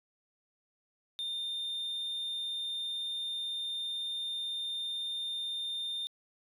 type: tone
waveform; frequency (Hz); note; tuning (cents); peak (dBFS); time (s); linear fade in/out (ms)
sine; 3619; A7; +48; -31; 1.19-6.07; 0
effects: tanh soft clip ceiling -33 dBFS + 12-bit